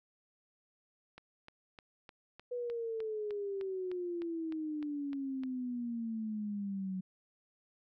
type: click train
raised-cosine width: 0.3 ms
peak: -34 dBFS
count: 15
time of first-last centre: 1.18-5.435 s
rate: 3.29 Hz
type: exponential sweep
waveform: sine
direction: down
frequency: 493.9 to 185 Hz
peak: -35 dBFS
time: 2.51-7.01 s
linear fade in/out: 10 ms
effects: none